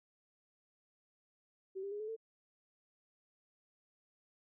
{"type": "tone with pitch steps", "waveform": "sine", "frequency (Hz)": [382.3, 397.6, 413.5, 430.1, 447.3], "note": ["G4", "G4", "G#4", "A4", "A4"], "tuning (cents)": [-43, 25, -8, -39, 28], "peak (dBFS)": -39, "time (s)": [1.75, 2.165], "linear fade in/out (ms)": 20, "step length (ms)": 83, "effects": []}